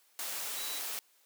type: tone in noise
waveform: sine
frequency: 3927 Hz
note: B7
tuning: 11 cents flat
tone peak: -42 dBFS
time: 0.57-0.79 s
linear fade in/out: 0 ms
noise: white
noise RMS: -38 dBFS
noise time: 0.19-0.99 s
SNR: -7 dB
effects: white hiss -67 dBFS RMS until 1.25 s + high-pass 400 Hz 12 dB/octave